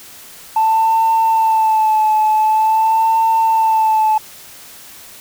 sine tone with vibrato, 880 Hz, A5, in tune, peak -9 dBFS, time 0.56-4.18 s, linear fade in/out 5 ms, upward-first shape sine, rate 0.46 Hz, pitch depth 35 cents each way, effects tanh soft clip ceiling -7 dBFS + white hiss -38 dBFS RMS until 5.2 s

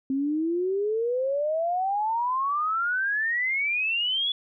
sine exponential sweep, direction up, 263.3 to 3443 Hz, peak -23 dBFS, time 0.1-4.32 s, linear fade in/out 2 ms, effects none

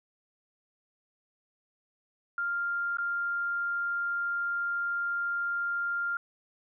sine tone with dropouts, 1397 Hz, F6, in tune, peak -28 dBFS, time 2.38-6.17 s, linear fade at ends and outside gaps 2 ms, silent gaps 2.971-2.984 s, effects none

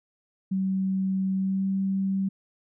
sine tone with pitch glide, 190.7 to 193.25 Hz, G3 to G3, -47 to -24 cents, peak -23 dBFS, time 0.51-2.29 s, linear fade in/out 10 ms, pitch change +23 cents, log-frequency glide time 1.36-1.68 s, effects none

